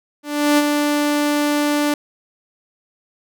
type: tone with ADSR envelope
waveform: sawtooth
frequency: 293.7 Hz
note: D4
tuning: in tune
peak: -7 dBFS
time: 0.23-1.94 s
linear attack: 350 ms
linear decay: 34 ms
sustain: -5 dB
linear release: 3 ms
effects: none